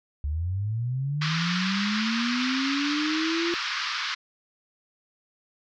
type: linear sweep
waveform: sine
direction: up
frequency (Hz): 69.4 to 345.5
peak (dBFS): -25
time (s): 0.24-3.54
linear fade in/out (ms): 0
type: band-pass noise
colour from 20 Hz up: pink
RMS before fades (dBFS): -30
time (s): 1.21-4.15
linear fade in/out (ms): 10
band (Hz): 1100 to 5400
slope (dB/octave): 48
effects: none